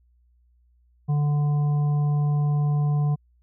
harmonic tone, 146.83 Hz, D3, in tune, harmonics 1 / 3 / 5 / 7, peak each -19 / -41 / -38 / -43 dBFS, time 1.08-3.16 s, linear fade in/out 20 ms, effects added 60 Hz sine -58 dBFS peak until 3.42 s

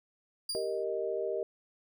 35% pulse tone with exponential decay, 4800 Hz, D8, 37 cents sharp, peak -29 dBFS, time 0.49-0.84 s, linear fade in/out 5 ms, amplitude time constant 74 ms
sine chord, Eb major, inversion first, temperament equal, 392 / 466.2 / 622.3 Hz, G4 / Bb4 / Eb5, 0 / 0 / 0 cents, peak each -35 dBFS, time 0.55-1.43 s, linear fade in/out 0 ms
effects none

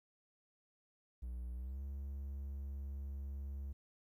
triangle tone with pitch glide, 60.9 to 69.15 Hz, B1 to C#2, -24 to -4 cents, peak -39 dBFS, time 1.22-3.73 s, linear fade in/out 10 ms, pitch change +220 cents, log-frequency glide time 1.54-1.82 s, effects 13-bit

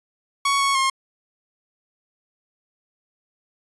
sawtooth tone with pitch steps, 1115 / 1107 / 1070 Hz, C#6 / C#6 / C6, +10 / -3 / +38 cents, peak -14 dBFS, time 0.45-0.9 s, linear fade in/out 5 ms, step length 150 ms, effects resampled to 24000 Hz

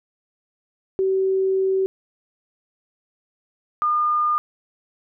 sine tone pair in turn, 382.1 / 1213.1 Hz, G4 / D#6, -44 / -44 cents, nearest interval octave + minor sixth, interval 2000 cents, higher second, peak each -17 / -17 dBFS, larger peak neither, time 0.99-1.86 / 3.82-4.38 s, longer first, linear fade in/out 0 ms, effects none

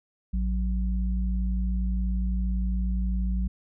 sine tone pair together, 56.14 / 185.7 Hz, A1 / F#3, +36 / +7 cents, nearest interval octave + major sixth, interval 2071 cents, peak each -24 / -31 dBFS, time 0.33-3.48 s, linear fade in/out 10 ms, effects none

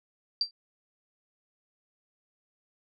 sine tone with exponential decay, 4699 Hz, D8, in tune, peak -20 dBFS, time 0.41-0.51 s, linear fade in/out 2 ms, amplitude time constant 21 ms, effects none

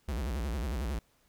square tone with vibrato, 63.5 Hz, B1, 49 cents sharp, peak -32 dBFS, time 0.08-0.99 s, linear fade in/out 5 ms, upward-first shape sine, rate 11 Hz, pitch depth 290 cents each way, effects pink hiss -69 dBFS RMS until 1.28 s

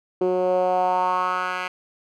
10% pulse tone with band-pass filter sweep, 182.6 Hz, F#3, 23 cents flat, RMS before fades -22 dBFS, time 0.21-1.68 s, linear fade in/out 5 ms, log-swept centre 380 to 1900 Hz, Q 3.4, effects none

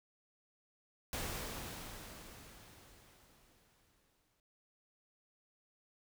pink noise with exponential decay, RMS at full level -39 dBFS, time 1.13-4.4 s, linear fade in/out 1 ms, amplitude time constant 710 ms, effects none

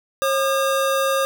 square tone pair together, 539.9 / 1212 Hz, C#5 / D#6, -46 / -46 cents, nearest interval octave + major second, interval 1400 cents, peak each -20 / -23 dBFS, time 0.22-1.25 s, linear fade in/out 0 ms, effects none

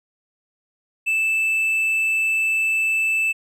triangle tone, 2637 Hz, E7, in tune, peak -16 dBFS, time 1.06-3.33 s, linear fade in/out 20 ms, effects none

